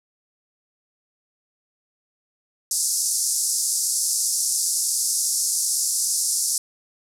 white band-pass noise, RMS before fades -23 dBFS, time 2.71-6.58 s, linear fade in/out 2 ms, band 5000 to 11000 Hz, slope 48 dB/octave, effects none

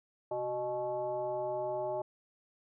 sine tone with frequency modulation, 615 Hz, D#5, 20 cents flat, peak -32 dBFS, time 0.31-2.02 s, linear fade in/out 5 ms, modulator 242 Hz, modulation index 1, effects none

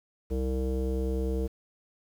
square tone with low-pass filter, 65 Hz, C2, 11 cents flat, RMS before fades -29 dBFS, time 0.3-1.48 s, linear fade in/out 20 ms, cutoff 440 Hz, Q 4.1, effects 9-bit

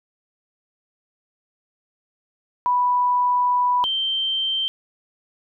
sine tone pair in turn, 986 / 3130 Hz, B5 / G7, -3 / -3 cents, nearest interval octave + minor sixth, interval 2000 cents, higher second, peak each -16 / -20 dBFS, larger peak first, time 2.66-3.84 / 3.84-4.68 s, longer first, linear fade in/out 0 ms, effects none

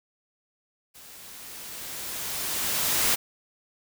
white noise with level ramp, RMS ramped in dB -48 to -22 dBFS, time 0.94-3.16 s, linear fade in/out 20 ms, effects none

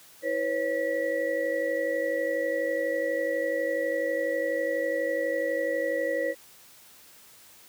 sine tone cluster, 324 / 497.9 / 550 / 1940 Hz, E4 / B4 / C#5 / B6, -30 / +14 / -14 / -31 cents, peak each -35 / -30 / -28 / -33 dBFS, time 0.22-6.35 s, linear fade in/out 50 ms, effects white hiss -53 dBFS RMS until 7.68 s + high-pass 60 Hz 12 dB/octave

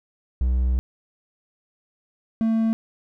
triangle tone pair in turn, 62.7 / 224.1 Hz, B1 / A3, +27 / +32 cents, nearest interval octave + minor seventh, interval 2205 cents, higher second, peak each -16 dBFS, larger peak neither, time 0.41-0.79 / 2.41-2.73 s, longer first, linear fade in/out 0 ms, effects none

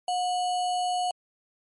sine tone with sample-and-hold, 723 Hz, F#5, 40 cents flat, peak -24 dBFS, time 0.08-1.11 s, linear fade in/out 2 ms, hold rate 3675 Hz, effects MP3 48 kbps

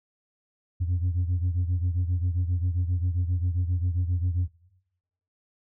sine beating tone pair, 87.31 / 94.81 Hz, F2 / F#2, 0 / +43 cents, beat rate 7.5 Hz, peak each -22 / -27 dBFS, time 0.8-4.48 s, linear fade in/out 20 ms, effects noise-tail reverb RT60 0.9 s tail -21 dB re dry + tanh soft clip ceiling -20 dBFS

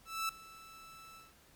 sawtooth tone with ADSR envelope, 1318.5 Hz, E6, in tune, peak -28 dBFS, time 0.05-1.34 s, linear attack 240 ms, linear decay 3 ms, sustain -20 dB, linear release 180 ms, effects pink hiss -63 dBFS RMS until 1.55 s + MP3 96 kbps

